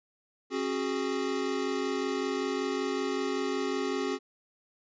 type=chord; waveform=square; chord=C# suspended fourth; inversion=none; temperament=equal with one note detuned; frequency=270.5 / 370 / 415.3 Hz; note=C#4 / F#4 / G#4; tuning=-42 / 0 / 0 cents; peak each=-34 dBFS; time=0.5-4.19 s; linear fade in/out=50 ms; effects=resampled to 16000 Hz